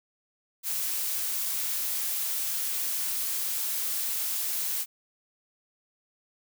blue noise, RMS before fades -30 dBFS, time 0.63-4.86 s, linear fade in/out 50 ms, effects none

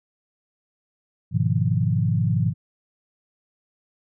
sine chord, F half-diminished seventh, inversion first, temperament equal, 103.83 / 123.47 / 155.56 / 174.61 Hz, Ab2 / Cb3 / Eb3 / F3, 0 / 0 / 0 / 0 cents, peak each -23 / -23 / -24 / -26 dBFS, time 1.31-2.54 s, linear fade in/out 50 ms, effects none

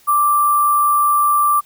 sine tone with sample-and-hold, 1174.7 Hz, D6, in tune, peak -11 dBFS, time 0.07-1.61 s, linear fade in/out 20 ms, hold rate 11025 Hz, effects white hiss -51 dBFS RMS until 1.65 s

